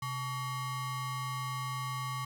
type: ring-modulated tone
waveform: square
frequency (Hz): 501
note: B4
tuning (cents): +25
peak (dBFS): -32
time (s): 0.02-2.25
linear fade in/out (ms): 5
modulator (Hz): 631
effects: none